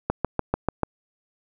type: click train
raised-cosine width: 1 ms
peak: -7 dBFS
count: 6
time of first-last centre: 0.1-0.833 s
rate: 6.82 Hz
effects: none